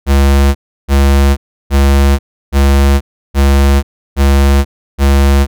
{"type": "tone bursts", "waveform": "square", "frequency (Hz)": 69.3, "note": "C#2", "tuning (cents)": 0, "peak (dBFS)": -6, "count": 7, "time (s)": [0.06, 5.47], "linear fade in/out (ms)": 50, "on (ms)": 490, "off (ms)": 330, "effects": []}